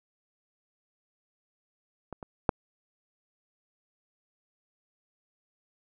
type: clicks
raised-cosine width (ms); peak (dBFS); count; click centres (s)
1; -24 / -26 / -7; 3; 2.127 / 2.228 / 2.492
effects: none